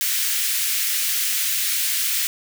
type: high-pass noise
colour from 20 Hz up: white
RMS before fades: -22 dBFS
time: 0.01-2.27 s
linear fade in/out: 0 ms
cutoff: 1700 Hz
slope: 24 dB/octave
effects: none